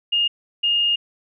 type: tone pair in turn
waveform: sine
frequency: 2838 / 2838 Hz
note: F7 / F7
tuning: +27 / +27 cents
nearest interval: unison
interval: 0 cents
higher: neither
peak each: -16 dBFS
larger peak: neither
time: 0.12-0.28 / 0.63-0.96 s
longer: second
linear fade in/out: 10 ms
effects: none